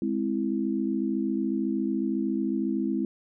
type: chord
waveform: sine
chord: Ab augmented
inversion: none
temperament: equal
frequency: 207.7 / 261.6 / 329.6 Hz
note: Ab3 / C4 / E4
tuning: 0 / 0 / 0 cents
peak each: -29 dBFS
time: 0.02-3.05 s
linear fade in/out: 2 ms
effects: none